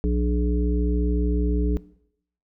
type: harmonic tone with a mistuned harmonic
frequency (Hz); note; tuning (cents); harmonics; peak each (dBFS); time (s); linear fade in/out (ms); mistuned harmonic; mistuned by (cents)
60.4; B1; -38; 1 / 3 / 5 / 7; -21 / -26 / -28 / -29; 0.04-1.77; 0; 5; -38
effects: noise-tail reverb RT60 0.7 s tail -19 dB re dry